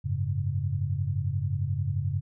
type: chord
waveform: sine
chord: F# suspended second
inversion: none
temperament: equal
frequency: 92.5 / 103.83 / 138.59 Hz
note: F#2 / G#2 / C#3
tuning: 0 / 0 / 0 cents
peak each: -30 dBFS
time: 0.04-2.21 s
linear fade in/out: 20 ms
effects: none